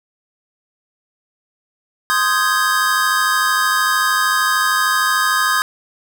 square chord, Ab major seventh, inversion first, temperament equal, 1046.5 / 1244.5 / 1568 / 1661.2 Hz, C6 / Eb6 / G6 / Ab6, 0 / 0 / 0 / 0 cents, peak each -22 / -19 / -22 / -20 dBFS, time 2.1-5.62 s, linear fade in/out 0 ms, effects none

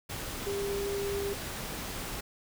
sine tone in noise, 400 Hz, G4, 35 cents sharp, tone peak -31 dBFS, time 0.46-1.34 s, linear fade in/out 10 ms, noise pink, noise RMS -38 dBFS, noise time 0.09-2.21 s, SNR +4 dB, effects none

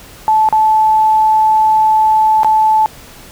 sine tone with dropouts, 870 Hz, A5, 20 cents flat, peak -7 dBFS, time 0.28-2.86 s, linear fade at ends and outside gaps 0 ms, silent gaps 0.488-0.526 / 2.433-2.446 s, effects pink hiss -37 dBFS RMS until 3.31 s

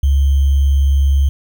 sine tone with sample-and-hold, 69.3 Hz, C#2, in tune, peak -9 dBFS, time 0.03-1.29 s, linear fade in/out 5 ms, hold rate 3150 Hz, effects none

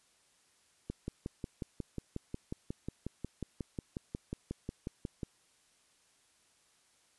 click train, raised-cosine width 3 ms, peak -24 dBFS, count 25, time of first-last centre 0.9-5.232 s, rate 5.54 Hz, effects white hiss -69 dBFS RMS until 7.18 s + resampled to 24000 Hz

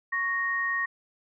sine tone pair together, 1108.8 / 1864.7 Hz, C#6 / A#6, 0 / 0 cents, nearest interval major sixth, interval 900 cents, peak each -32 / -26 dBFS, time 0.12-0.86 s, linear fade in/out 10 ms, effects none

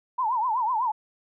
sine tone with vibrato, 942 Hz, A#5, 18 cents sharp, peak -22 dBFS, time 0.18-0.92 s, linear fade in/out 10 ms, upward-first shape triangle, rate 8 Hz, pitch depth 210 cents each way, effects none

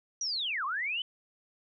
sine linear two-way sweep, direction down then up, 5920 to 1026 to 3085 Hz, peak -30 dBFS, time 0.21-1.02 s, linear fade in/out 2 ms, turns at 0.65 s, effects none

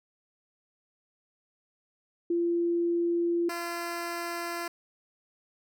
sine / 10% pulse tone pair in turn, 342.6 / 342.6 Hz, F4 / F4, -33 / -33 cents, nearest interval unison, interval 0 cents, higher neither, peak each -24 dBFS, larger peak neither, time 2.3-3.49 / 3.49-4.68 s, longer neither, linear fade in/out 5 ms, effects none

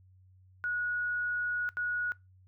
sine tone bursts at uneven times, 1457 Hz, F#6, 27 cents flat, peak -30 dBFS, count 2, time 0.64-1.69 / 1.77-2.12 s, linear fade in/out 0 ms, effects noise-tail reverb RT60 0.2 s tail -21 dB re dry + added 93 Hz sine -57 dBFS peak until 2.47 s

